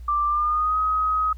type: tone with pitch glide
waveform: sine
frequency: 1179 to 1263.6 Hz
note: D6 to D#6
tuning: +6 to +26 cents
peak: -19 dBFS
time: 0.08-1.33 s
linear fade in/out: 5 ms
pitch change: +120 cents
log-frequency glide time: 0.27-0.78 s
effects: added 60 Hz sine -35 dBFS peak until 1.37 s + pink hiss -61 dBFS RMS until 1.37 s